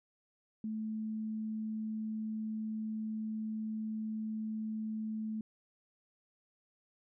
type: tone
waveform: sine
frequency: 217.9 Hz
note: A3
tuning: 17 cents flat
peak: -35 dBFS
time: 0.64-5.41 s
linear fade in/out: 2 ms
effects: none